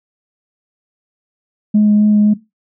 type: tone with vibrato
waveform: sine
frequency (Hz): 210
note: G#3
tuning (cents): +19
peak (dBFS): -6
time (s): 1.74-2.34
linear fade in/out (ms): 10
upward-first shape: sine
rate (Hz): 3.8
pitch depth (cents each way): 10
effects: noise-tail reverb RT60 0.2 s tail -17 dB re dry + tanh soft clip ceiling -4 dBFS